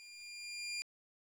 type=tone with level ramp; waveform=20% pulse; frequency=2400 Hz; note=D7; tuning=37 cents sharp; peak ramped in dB=-48 to -32 dBFS; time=0-0.82 s; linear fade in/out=0 ms; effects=low-pass 12000 Hz 12 dB/octave + 11-bit